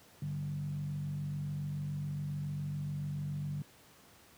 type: tone with frequency modulation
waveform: sine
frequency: 147 Hz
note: D3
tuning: 2 cents sharp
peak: -34 dBFS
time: 0.22-3.62 s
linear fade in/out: 2 ms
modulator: 47.1 Hz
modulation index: 0.64
effects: pink hiss -60 dBFS RMS until 4.37 s + high-pass 80 Hz 12 dB/octave